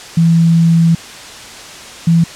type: tone pair in turn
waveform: sine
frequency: 166.2 / 167.12 Hz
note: E3 / E3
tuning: +15 / +24 cents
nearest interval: unison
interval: 9 cents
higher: second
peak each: -6 dBFS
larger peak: neither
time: 0.17-0.95 / 2.07-2.24 s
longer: first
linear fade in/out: 5 ms
effects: white hiss -31 dBFS RMS until 2.35 s + low-pass 7000 Hz 12 dB/octave